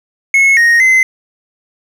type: tone with pitch steps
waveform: triangle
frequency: 2184 / 1866 / 2055 Hz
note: C#7 / A#6 / C7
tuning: -26 / +1 / -32 cents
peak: -4 dBFS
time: 0.34-1.03 s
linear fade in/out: 2 ms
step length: 230 ms
effects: 7-bit